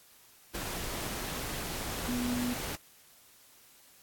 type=tone in noise; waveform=sine; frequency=245.3 Hz; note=B3; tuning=12 cents flat; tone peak=-30 dBFS; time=2.08-2.54 s; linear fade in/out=10 ms; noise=pink; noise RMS=-37 dBFS; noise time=0.54-2.76 s; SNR=+4 dB; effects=white hiss -59 dBFS RMS until 4.02 s + AAC 64 kbps